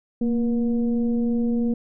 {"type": "tone with frequency modulation", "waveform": "sine", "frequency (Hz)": 233.5, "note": "A#3", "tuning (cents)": 3, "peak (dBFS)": -19, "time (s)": [0.21, 1.74], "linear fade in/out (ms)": 5, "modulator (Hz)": 245, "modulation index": 0.57, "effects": []}